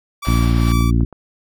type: tone with tremolo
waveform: sawtooth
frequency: 1156 Hz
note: D6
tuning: 28 cents flat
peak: -19 dBFS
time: 0.22-0.91 s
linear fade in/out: 10 ms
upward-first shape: triangle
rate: 2.3 Hz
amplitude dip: 80%
type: band-pass noise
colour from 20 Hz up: pink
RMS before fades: -34 dBFS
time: 0.25-0.72 s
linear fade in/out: 0 ms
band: 510 to 5400 Hz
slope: 96 dB/octave
type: harmonic tone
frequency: 57.7 Hz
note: A#1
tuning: 17 cents flat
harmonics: 1 / 2 / 3 / 4 / 5 / 6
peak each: -15 / -17 / -24 / -22 / -24 / -30 dBFS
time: 0.27-1.05 s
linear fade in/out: 5 ms
type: clicks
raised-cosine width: 1 ms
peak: -23 dBFS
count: 3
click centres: 0.808 / 1.008 / 1.127 s
effects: none